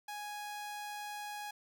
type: tone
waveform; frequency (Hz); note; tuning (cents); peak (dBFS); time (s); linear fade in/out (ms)
sawtooth; 830.6; G#5; 0; -37; 0.08-1.51; 5
effects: none